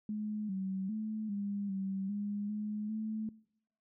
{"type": "tone with pitch steps", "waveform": "sine", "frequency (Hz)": [212, 190.8, 216.5, 201.8, 193.1, 204.8, 210.9, 217.7], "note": ["G#3", "G3", "A3", "G#3", "G3", "G#3", "G#3", "A3"], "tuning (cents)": [36, -47, -28, -49, -26, -24, 27, -18], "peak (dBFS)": -34, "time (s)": [0.09, 3.29], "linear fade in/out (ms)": 2, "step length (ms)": 400, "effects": ["noise-tail reverb RT60 0.7 s tail -23 dB re dry"]}